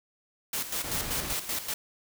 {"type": "noise with tremolo", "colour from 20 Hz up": "white", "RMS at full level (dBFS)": -31, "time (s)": [0.53, 1.74], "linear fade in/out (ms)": 5, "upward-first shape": "square", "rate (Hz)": 5.2, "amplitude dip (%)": 65}
{"type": "noise", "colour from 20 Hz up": "pink", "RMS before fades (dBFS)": -36, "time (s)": [0.84, 1.33], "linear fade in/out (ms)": 2}
{"effects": []}